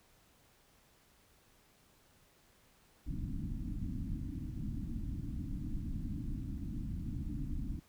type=low-pass noise; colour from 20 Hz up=pink; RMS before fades=-39 dBFS; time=3.06-7.8 s; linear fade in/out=10 ms; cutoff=310 Hz; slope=96 dB/octave; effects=pink hiss -67 dBFS RMS until 7.88 s